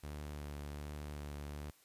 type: tone with vibrato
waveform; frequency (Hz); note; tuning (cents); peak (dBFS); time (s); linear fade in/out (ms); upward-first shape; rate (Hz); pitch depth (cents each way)
sawtooth; 73.42; D2; 0; -39; 0.03-1.71; 10; sine; 1.3; 19
effects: white hiss -67 dBFS RMS until 1.84 s + resampled to 32000 Hz